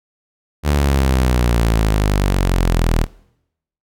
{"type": "exponential sweep", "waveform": "sawtooth", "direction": "down", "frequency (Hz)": [74.5, 38.89], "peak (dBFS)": -9, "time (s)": [0.63, 3.07], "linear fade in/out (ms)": 50, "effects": ["noise-tail reverb RT60 0.8 s tail -22 dB re dry"]}